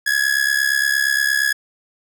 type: tone with amplitude modulation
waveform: 45% pulse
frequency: 1683 Hz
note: G#6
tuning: 23 cents sharp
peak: -12 dBFS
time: 0.06-1.53 s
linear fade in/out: 10 ms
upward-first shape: sine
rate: 68.6 Hz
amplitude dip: 80%
effects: none